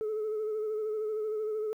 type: tone with vibrato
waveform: sine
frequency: 430.5 Hz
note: A4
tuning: 38 cents flat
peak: -28 dBFS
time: 0.01-1.73 s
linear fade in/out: 0 ms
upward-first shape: sine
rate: 13 Hz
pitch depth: 37 cents each way
effects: tanh soft clip ceiling -28 dBFS + 11-bit